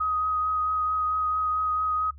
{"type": "tone with vibrato", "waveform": "sine", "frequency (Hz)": 1256, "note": "D#6", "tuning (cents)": 16, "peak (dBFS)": -23, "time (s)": [0, 2.11], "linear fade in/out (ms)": 10, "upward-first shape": "triangle", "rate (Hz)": 4.5, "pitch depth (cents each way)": 15, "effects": ["noise-tail reverb RT60 0.1 s tail -17 dB re dry", "added 71 Hz sine -43 dBFS peak until 2.18 s"]}